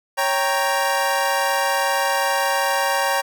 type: chord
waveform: 25% pulse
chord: G diminished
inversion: second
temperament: equal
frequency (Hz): 554.4 / 784 / 932.3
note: Db5 / G5 / Bb5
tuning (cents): 0 / 0 / 0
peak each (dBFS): -19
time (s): 0.17-3.22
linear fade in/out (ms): 20
effects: none